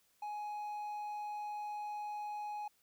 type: tone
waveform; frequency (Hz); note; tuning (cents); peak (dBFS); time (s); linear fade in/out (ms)
triangle; 836; G#5; +11; -37; 0.22-2.68; 5
effects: white hiss -73 dBFS RMS until 2.82 s